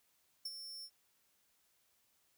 40% pulse tone with ADSR envelope, 5400 Hz, E8, 41 cents sharp, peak -37 dBFS, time 0.45-0.9 s, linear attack 6 ms, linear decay 40 ms, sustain -8 dB, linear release 61 ms, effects white hiss -75 dBFS RMS until 2.37 s

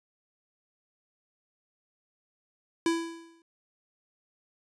square tone with exponential decay, 332.5 Hz, E4, 15 cents sharp, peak -22 dBFS, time 2.86-3.42 s, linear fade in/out 2 ms, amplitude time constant 120 ms, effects resampled to 22050 Hz

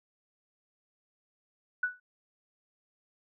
sine tone with exponential decay, 1480 Hz, F#6, in tune, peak -23 dBFS, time 1.83-2 s, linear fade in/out 5 ms, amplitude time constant 35 ms, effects none

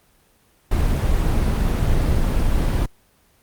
brown noise, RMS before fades -18 dBFS, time 0.71-2.86 s, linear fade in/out 5 ms, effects pink hiss -58 dBFS RMS until 3.42 s + Opus 24 kbps

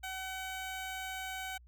15% pulse tone, 757 Hz, F#5, 39 cents sharp, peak -32 dBFS, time 0.03-1.58 s, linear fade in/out 10 ms, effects added 60 Hz sine -55 dBFS peak until 1.67 s

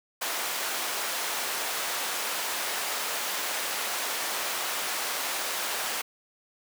pink high-pass noise, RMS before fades -31 dBFS, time 0.21-6.02 s, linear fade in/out 10 ms, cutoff 700 Hz, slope 12 dB/octave, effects none

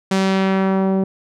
sawtooth tone with low-pass filter sweep, 191.8 Hz, G3, 37 cents flat, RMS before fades -17 dBFS, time 0.11-1.04 s, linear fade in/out 5 ms, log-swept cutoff 8000 to 510 Hz, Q 0.88, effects none

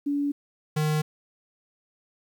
sine / square tone pair in turn, 286.1 / 153.27 Hz, D4 / D#3, -45 / -26 cents, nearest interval major seventh, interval 1081 cents, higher first, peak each -23 dBFS, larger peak neither, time 0.06-0.32 / 0.76-1.02 s, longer neither, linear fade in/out 10 ms, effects 10-bit

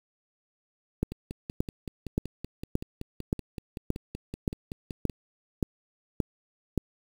two click trains, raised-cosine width 3 ms, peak -12 / -23 dBFS, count 11 / 22, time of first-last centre 1.03-6.777 / 1.12-5.097 s, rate 1.74 / 5.28 Hz, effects 7-bit

